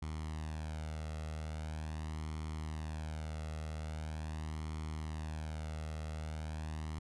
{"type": "tone with flanger", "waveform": "sawtooth", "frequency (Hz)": 77.78, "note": "D#2", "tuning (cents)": 0, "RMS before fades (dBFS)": -41, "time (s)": [0.02, 6.99], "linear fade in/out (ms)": 5, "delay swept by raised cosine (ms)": [0.92, 1.51], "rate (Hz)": 0.42, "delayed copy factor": 0.6, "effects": ["resampled to 24000 Hz"]}